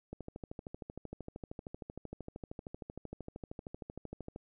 click train, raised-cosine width 2 ms, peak -29 dBFS, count 56, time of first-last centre 0.13-4.361 s, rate 13 Hz, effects none

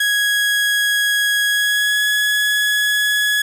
30% pulse tone with pitch glide, 1661 to 1685.2 Hz, G#6 to G#6, 0 to +25 cents, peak -12 dBFS, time 0-3.42 s, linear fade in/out 5 ms, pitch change +25 cents, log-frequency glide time 1.45-2.06 s, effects none

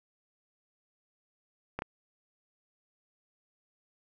clicks, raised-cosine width 0.5 ms, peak -19 dBFS, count 2, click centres 1.79 / 1.821 s, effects none

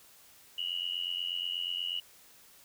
sine tone with amplitude modulation, 2910 Hz, F#7, 29 cents flat, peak -28 dBFS, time 0.58-2 s, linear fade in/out 5 ms, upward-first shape sine, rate 88.3 Hz, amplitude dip 90%, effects white hiss -58 dBFS RMS until 2.64 s

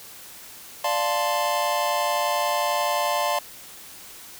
square chord, D minor seventh, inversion none, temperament equal, 587.3 / 698.5 / 880 / 1046.5 Hz, D5 / F5 / A5 / C6, 0 / 0 / 0 / 0 cents, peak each -28 dBFS, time 0.84-3.39 s, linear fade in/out 5 ms, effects white hiss -43 dBFS RMS until 4.39 s

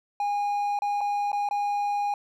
triangle tone with dropouts, 818 Hz, G#5, 26 cents flat, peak -22 dBFS, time 0.2-2.14 s, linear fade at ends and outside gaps 2 ms, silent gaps 0.79-0.82 / 1.008-1.012 / 1.318-1.329 / 1.489-1.51 s, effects none

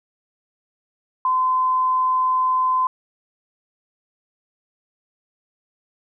sine tone, 1026 Hz, C6, 34 cents flat, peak -16 dBFS, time 1.25-2.87 s, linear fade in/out 2 ms, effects none

